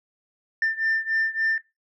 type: beating tone pair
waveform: sine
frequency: 1788 / 1791.5 Hz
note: A6 / A6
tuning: +27 / +31 cents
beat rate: 3.5 Hz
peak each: -22 / -24 dBFS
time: 0.62-1.58 s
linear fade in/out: 2 ms
effects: noise-tail reverb RT60 0.2 s tail -18 dB re dry + tanh soft clip ceiling -17 dBFS